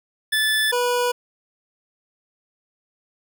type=tone pair in turn; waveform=25% pulse; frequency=1742 / 488.8 Hz; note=A6 / B4; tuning=-18 / -18 cents; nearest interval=octave + minor seventh; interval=2200 cents; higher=first; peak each=-14 / -15 dBFS; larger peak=first; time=0.32-0.72 / 0.72-1.12 s; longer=neither; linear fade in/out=10 ms; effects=none